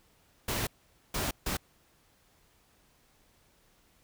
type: noise bursts at uneven times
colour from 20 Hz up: pink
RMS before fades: -32 dBFS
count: 3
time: 0.48-0.67 / 1.14-1.31 / 1.46-1.57 s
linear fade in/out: 5 ms
effects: pink hiss -66 dBFS RMS until 4.03 s